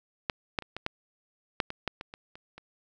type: clicks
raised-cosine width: 0.3 ms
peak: -11 / -11 / -27 / -20 / -13 / -9 / -20 / -13 / -22 / -26 / -30 / -29 dBFS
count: 12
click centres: 0.298 / 0.588 / 0.623 / 0.766 / 0.864 / 1.602 / 1.704 / 1.877 / 2.011 / 2.139 / 2.355 / 2.58 s
effects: none